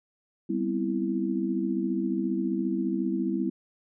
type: chord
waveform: sine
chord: C major seventh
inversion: second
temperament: equal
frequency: 196 / 246.9 / 261.6 / 329.6 Hz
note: G3 / B3 / C4 / E4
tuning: 0 / 0 / 0 / 0 cents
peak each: -30 / -32 / -33 / -29 dBFS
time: 0.49-3.5 s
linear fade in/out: 10 ms
effects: none